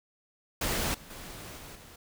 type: noise with level steps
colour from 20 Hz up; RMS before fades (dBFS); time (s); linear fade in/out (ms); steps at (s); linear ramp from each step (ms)
pink; -30 / -50 / -44 / -46 / -51; 0.61-1.96; 5; 0.94 / 1.1 / 1.57 / 1.75; 5
effects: none